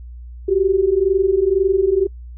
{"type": "tone pair together", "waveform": "sine", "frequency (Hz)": [370, 392], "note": ["F#4", "G4"], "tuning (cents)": [0, 0], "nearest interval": "minor second", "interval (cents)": 100, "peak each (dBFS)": [-17, -15], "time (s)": [0.48, 2.07], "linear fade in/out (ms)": 10, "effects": ["noise-tail reverb RT60 0.1 s tail -26 dB re dry", "added 60 Hz sine -32 dBFS peak until 2.37 s"]}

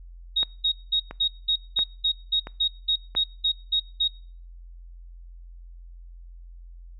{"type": "tone bursts", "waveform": "sine", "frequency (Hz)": 3764, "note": "A#7", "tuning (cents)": 16, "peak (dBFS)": -19, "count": 14, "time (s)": [0.36, 4.08], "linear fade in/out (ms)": 10, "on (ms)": 80, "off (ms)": 200}
{"type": "click train", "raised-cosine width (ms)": 0.5, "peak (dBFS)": -20, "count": 5, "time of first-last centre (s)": [0.43, 3.151], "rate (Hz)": 1.47}
{"effects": ["noise-tail reverb RT60 0.5 s tail -26 dB re dry", "added 43 Hz sine -41 dBFS peak until 6.99 s"]}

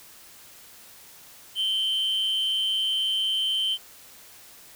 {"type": "tone with amplitude modulation", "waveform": "triangle", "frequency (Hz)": 3088, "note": "G7", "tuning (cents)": -27, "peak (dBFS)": -18, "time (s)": [1.55, 3.78], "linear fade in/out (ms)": 50, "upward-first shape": "sine", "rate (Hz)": 202, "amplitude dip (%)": 55, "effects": ["tanh soft clip ceiling -16 dBFS", "white hiss -49 dBFS RMS until 4.75 s"]}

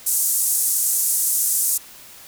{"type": "band-pass noise", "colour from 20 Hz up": "white", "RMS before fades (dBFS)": -20, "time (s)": [0.06, 1.78], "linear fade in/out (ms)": 10, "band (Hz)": [7200, 13000], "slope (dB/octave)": 24, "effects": ["white hiss -43 dBFS RMS until 2.27 s"]}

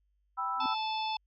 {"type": "chord", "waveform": "sine", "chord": "E minor", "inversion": "first", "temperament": "equal", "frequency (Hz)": [784, 987.8, 1318.5], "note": ["G5", "B5", "E6"], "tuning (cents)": [0, 0, 0], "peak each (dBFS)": [-38, -35, -33], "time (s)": [0.37, 0.75], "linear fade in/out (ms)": 20}
{"type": "tone with exponential growth", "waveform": "triangle", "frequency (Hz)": 261.6, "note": "C4", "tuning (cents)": 0, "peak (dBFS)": -32, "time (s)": [0.55, 0.66], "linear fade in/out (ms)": 1, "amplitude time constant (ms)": 23}
{"type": "harmonic tone", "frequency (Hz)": 874, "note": "A5", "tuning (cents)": -12, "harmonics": [1, 3, 4, 5, 6], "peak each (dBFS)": [-32, -41, -39, -45, -45], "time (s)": [0.6, 1.17], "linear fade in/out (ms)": 5}
{"effects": ["added 50 Hz sine -70 dBFS peak until 1.26 s"]}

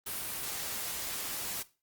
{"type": "noise", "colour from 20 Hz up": "white", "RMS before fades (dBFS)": -37, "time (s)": [0.06, 1.63], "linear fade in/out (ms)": 10, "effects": ["noise-tail reverb RT60 0.3 s tail -17 dB re dry", "Opus 32 kbps"]}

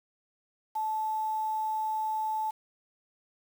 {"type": "tone with quantisation", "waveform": "sine", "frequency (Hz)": 870, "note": "A5", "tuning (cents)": -20, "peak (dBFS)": -28, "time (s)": [0.75, 2.51], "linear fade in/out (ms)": 10, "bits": 8, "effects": []}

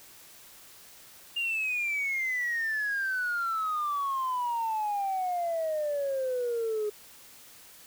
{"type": "exponential sweep", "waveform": "sine", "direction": "down", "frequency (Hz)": [2820, 415.3], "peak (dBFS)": -26, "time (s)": [1.36, 6.9], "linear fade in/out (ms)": 10, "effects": ["tanh soft clip ceiling -24 dBFS", "white hiss -52 dBFS RMS until 7.86 s"]}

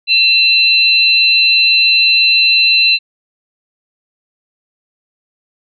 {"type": "tone pair together", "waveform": "sine", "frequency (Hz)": [2700, 4043], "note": ["E7", "B7"], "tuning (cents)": [41, 40], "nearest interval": "perfect fifth", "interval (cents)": 699, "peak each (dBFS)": -10, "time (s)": [0.07, 2.99], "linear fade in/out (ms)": 50, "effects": []}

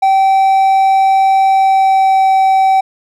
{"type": "tone with pitch glide", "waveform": "triangle", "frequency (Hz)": [773, 768.1], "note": ["G5", "G5"], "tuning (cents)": [-24, -35], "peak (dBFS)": -5, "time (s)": [0.02, 2.81], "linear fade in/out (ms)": 10, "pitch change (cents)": -11, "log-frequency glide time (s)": [1.47, 2.3], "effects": []}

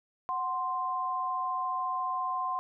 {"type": "tone pair together", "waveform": "sine", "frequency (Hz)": [740, 1045.6], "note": ["F#5", "C6"], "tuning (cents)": [0, -1], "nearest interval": "tritone", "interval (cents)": 599, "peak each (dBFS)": [-35, -30], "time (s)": [0.29, 2.59], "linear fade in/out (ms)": 0, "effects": []}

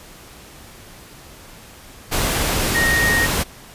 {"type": "tone in noise", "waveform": "sine", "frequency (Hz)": 1864.7, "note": "A#6", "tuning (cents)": 0, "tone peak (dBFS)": -16, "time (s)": [2.74, 3.27], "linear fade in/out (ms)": 20, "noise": "pink", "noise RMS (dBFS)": -20, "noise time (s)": [2.11, 3.44], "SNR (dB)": 1, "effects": ["pink hiss -42 dBFS RMS until 3.74 s", "resampled to 32000 Hz"]}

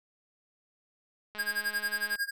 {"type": "click train", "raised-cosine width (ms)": 0.3, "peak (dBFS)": -28, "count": 171, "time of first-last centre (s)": [1.35, 2.156], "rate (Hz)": 211}
{"type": "tone with tremolo", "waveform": "square", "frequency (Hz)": 1623, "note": "G#6", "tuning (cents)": -40, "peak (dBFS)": -27, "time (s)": [1.38, 2.31], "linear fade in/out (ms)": 20, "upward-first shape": "sine", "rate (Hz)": 11, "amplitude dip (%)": 95}
{"effects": []}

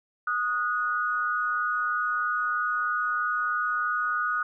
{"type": "tone pair together", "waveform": "sine", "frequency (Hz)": [1236.9, 1460], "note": ["D#6", "F#6"], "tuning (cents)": [-11, -24], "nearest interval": "minor third", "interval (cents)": 287, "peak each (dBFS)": -27, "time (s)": [0.27, 4.43], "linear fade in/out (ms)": 5, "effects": []}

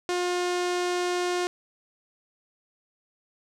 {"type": "tone with low-pass filter", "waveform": "sawtooth", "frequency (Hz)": 356.5, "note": "F4", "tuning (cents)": 36, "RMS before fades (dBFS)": -27, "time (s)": [0.09, 1.47], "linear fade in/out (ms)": 0, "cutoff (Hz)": 7200, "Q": 1.1, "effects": []}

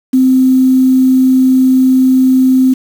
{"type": "tone with quantisation", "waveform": "sine", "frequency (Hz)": 259.6, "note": "C4", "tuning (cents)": -13, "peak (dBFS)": -5, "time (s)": [0.13, 2.74], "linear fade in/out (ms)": 10, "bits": 5, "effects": []}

